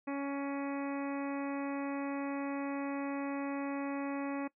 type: harmonic tone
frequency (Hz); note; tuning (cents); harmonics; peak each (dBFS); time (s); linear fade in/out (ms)
279.3; C#4; +13; 1 / 2 / 3 / 4 / 5 / 6 / 7 / 8 / 9; -35 / -42 / -45 / -46 / -53 / -53 / -51 / -54 / -52; 0.07-4.48; 10
effects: noise-tail reverb RT60 0.1 s tail -20 dB re dry